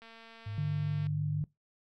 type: click train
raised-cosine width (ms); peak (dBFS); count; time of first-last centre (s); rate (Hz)
0.3; -37; 239; 0.02-1.068; 227
type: tone with vibrato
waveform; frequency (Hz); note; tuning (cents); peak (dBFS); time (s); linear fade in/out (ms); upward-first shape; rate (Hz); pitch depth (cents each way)
sine; 103.83; G#2; 0; -36; 0.46-1.42; 5; sine; 2.8; 11
type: tone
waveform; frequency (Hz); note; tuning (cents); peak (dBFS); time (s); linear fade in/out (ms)
sine; 150; D3; +37; -30; 0.58-1.44; 0
effects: noise-tail reverb RT60 0.2 s tail -22 dB re dry